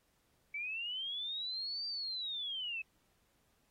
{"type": "linear two-way sweep", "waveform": "sine", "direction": "up then down", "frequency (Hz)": [2271, 4699, 2561], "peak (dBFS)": -37, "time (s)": [0.54, 2.82], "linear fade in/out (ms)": 5, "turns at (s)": 1.87, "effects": ["pink hiss -75 dBFS RMS until 3.7 s", "AAC 48 kbps"]}